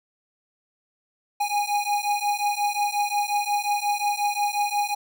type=beating tone pair; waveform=square; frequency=820 / 825.6 Hz; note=G#5 / G#5; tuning=-22 / -10 cents; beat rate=5.6 Hz; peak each=-26 dBFS; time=1.4-4.95 s; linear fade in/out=10 ms; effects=none